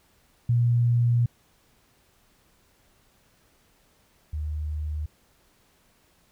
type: tone pair in turn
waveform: sine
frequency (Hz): 119.4 / 75.99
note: A#2 / D#2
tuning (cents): +42 / -40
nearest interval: minor sixth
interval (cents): 782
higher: first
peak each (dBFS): -18 / -27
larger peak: first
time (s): 0.49-1.26 / 4.33-5.06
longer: first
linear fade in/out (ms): 5
effects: pink hiss -63 dBFS RMS until 6.31 s